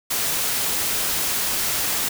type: noise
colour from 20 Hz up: white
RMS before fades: -23 dBFS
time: 0.1-2.09 s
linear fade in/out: 10 ms
effects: none